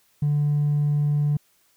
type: tone with hard clipping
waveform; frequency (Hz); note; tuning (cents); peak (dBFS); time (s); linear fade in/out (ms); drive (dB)
sine; 146.83; D3; 0; -19; 0.22-1.37; 5; 1
effects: white hiss -63 dBFS RMS until 1.76 s